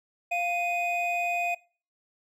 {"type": "tone pair together", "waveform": "triangle", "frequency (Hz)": [698.5, 2489], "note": ["F5", "D#7"], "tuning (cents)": [0, 0], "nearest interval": "octave + minor seventh", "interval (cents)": 2200, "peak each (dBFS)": [-26, -27], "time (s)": [0.31, 1.55], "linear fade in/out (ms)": 10, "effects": ["noise-tail reverb RT60 0.4 s tail -22 dB re dry"]}